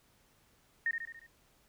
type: tone with echo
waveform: sine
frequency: 1843 Hz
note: A#6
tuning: 20 cents flat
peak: -28 dBFS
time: 0.86-0.91 s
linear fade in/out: 2 ms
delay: 71 ms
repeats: 5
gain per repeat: -5 dB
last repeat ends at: 1.265 s
effects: pink hiss -68 dBFS RMS until 1.68 s